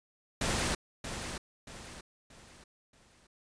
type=noise with echo; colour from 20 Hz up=pink; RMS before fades=-31 dBFS; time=0.41-0.75 s; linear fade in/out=5 ms; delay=630 ms; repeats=4; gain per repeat=-8 dB; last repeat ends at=3.27 s; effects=resampled to 22050 Hz